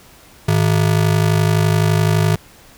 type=ring-modulated tone; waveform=square; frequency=132.7 Hz; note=C3; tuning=25 cents sharp; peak=-10 dBFS; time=0.48-2.36 s; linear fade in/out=5 ms; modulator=25.9 Hz; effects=pink hiss -45 dBFS RMS until 2.77 s